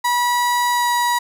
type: tone with pitch glide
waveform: 35% pulse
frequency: 971 to 964.8 Hz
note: B5 to B5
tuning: -30 to -41 cents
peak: -14 dBFS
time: 0.04-1.19 s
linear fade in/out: 10 ms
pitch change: -11 cents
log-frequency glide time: 0.71-0.87 s
effects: none